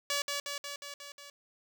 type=tone with echo; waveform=5% pulse; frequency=571 Hz; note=D5; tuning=49 cents flat; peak=-18 dBFS; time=0.1-0.22 s; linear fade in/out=2 ms; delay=180 ms; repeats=6; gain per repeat=-3 dB; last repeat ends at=1.3 s; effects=none